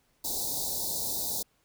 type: band-stop noise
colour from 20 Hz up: white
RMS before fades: -32 dBFS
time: 0.24-1.43 s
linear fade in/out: 10 ms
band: 930 to 3700 Hz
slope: 96 dB/octave
effects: pink hiss -70 dBFS RMS until 1.64 s